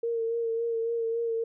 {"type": "tone with vibrato", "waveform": "sine", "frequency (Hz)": 460, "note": "A#4", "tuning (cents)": -23, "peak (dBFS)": -26, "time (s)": [0.03, 1.44], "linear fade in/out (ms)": 5, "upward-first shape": "sine", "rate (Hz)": 3.6, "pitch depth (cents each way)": 27, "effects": []}